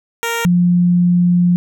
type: tone pair in turn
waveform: 10% pulse / sine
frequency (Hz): 464.5 / 176.37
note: A#4 / F3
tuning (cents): -6 / +17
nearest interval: octave + perfect fourth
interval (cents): 1677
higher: first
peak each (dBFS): -9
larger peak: neither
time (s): 0.23-0.45 / 0.45-1.56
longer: second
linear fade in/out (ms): 0
effects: none